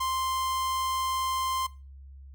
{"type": "tone", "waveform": "45% pulse", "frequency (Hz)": 1046.5, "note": "C6", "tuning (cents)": 0, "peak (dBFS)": -27, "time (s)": [0, 1.67], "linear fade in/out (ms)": 10, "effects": ["noise-tail reverb RT60 0.3 s tail -19 dB re dry", "added 68 Hz sine -44 dBFS peak until 2.34 s"]}